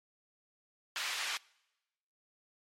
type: band-pass noise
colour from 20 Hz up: white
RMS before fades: -37 dBFS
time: 0.96-1.37 s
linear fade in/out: 0 ms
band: 1100 to 3800 Hz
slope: 12 dB/octave
effects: noise-tail reverb RT60 1.0 s tail -25 dB re dry + MP3 64 kbps